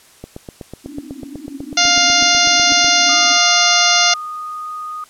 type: click train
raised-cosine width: 2 ms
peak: -16 dBFS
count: 22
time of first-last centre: 0.24-2.845 s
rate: 8.06 Hz
type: band-pass noise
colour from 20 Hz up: white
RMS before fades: -32 dBFS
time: 0.84-3.38 s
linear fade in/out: 10 ms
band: 260 to 300 Hz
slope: 96 dB/octave
type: harmonic tone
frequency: 702 Hz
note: F5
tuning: 9 cents sharp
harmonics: 1 / 2 / 3 / 4 / 5 / 6 / 7 / 8 / 9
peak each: -19 / -19 / -19 / -19 / -19 / -19 / -19 / -19 / -19 dBFS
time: 1.77-4.14 s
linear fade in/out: 5 ms
type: tone with pitch glide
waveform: sine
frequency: 1228 to 1238 Hz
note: D#6 to D#6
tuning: -23 to -9 cents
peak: -24 dBFS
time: 3.09-5.04 s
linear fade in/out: 2 ms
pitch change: +14 cents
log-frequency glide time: 3.82-4.58 s
effects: white hiss -47 dBFS RMS until 5.09 s + low-pass 11000 Hz 12 dB/octave